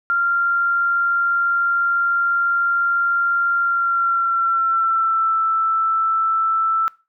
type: tone with pitch glide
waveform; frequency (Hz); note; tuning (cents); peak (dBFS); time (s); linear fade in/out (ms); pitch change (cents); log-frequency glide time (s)
sine; 1387 to 1325.1; F6 to E6; -12 to +9; -15; 0.1-6.88; 0; -79; 3.59-5.38
effects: noise-tail reverb RT60 0.3 s tail -22 dB re dry